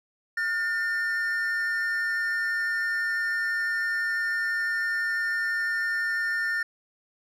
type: tone pair together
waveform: triangle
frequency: 1431 / 1803 Hz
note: F6 / A6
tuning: +42 / +42 cents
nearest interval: major third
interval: 400 cents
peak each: -29 / -24 dBFS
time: 0.37-6.63 s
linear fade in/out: 5 ms
effects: none